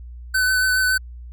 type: tone with vibrato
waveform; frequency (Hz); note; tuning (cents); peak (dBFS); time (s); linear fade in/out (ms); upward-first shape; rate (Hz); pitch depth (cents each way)
square; 1512; F#6; +37; -17; 0.34-0.98; 10; sine; 7.1; 19
effects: added 60 Hz sine -34 dBFS peak until 1.32 s